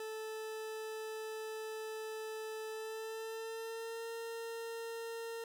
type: tone with pitch glide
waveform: 40% pulse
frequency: 437.5 to 458.7 Hz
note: A4 to A#4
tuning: -10 to -28 cents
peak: -40 dBFS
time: 0-5.44 s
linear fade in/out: 2 ms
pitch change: +82 cents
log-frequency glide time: 2.69-4.09 s
effects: none